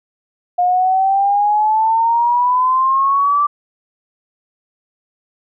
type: exponential sweep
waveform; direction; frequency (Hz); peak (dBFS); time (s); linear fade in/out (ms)
sine; up; 710 to 1174.7; -11; 0.58-3.47; 10
effects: none